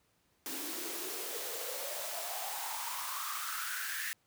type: noise with high-pass filter sweep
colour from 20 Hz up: white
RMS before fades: -39 dBFS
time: 0.46-4.13 s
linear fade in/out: 0 ms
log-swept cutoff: 270 to 1800 Hz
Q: 6.9
effects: pink hiss -73 dBFS RMS until 4.26 s + high-pass 60 Hz 12 dB/octave